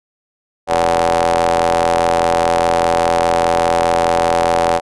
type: ring-modulated tone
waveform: sawtooth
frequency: 84.9 Hz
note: F2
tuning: 48 cents flat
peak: -5 dBFS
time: 0.67-4.81 s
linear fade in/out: 50 ms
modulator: 660 Hz
effects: resampled to 24000 Hz